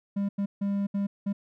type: tone bursts at uneven times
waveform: triangle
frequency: 200 Hz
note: G3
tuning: 35 cents sharp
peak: -23 dBFS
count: 5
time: 0.16-0.29 / 0.38-0.46 / 0.61-0.87 / 0.94-1.07 / 1.26-1.33 s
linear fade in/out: 10 ms
effects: none